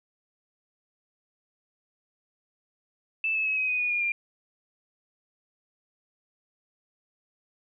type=tone with pitch steps; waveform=sine; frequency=2637 / 2601 / 2565 / 2530 / 2495 / 2460 / 2427 / 2393 Hz; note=E7 / E7 / E7 / D#7 / D#7 / D#7 / D#7 / D7; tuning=0 / -24 / -48 / +28 / +4 / -20 / -44 / +32 cents; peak=-24 dBFS; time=3.24-4.12 s; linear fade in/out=2 ms; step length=110 ms; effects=none